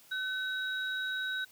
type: tone pair together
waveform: sine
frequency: 1517 / 3825 Hz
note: F#6 / A#7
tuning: +43 / +44 cents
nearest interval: octave + major third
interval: 1601 cents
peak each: -33 / -38 dBFS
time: 0.11-1.45 s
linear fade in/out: 10 ms
effects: white hiss -59 dBFS RMS until 1.51 s + high-pass 60 Hz 12 dB/octave